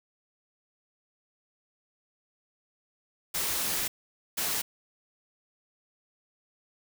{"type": "noise bursts at uneven times", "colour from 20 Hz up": "white", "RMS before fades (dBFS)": -30, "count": 2, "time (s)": [[3.34, 3.88], [4.37, 4.62]], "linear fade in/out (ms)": 10, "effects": []}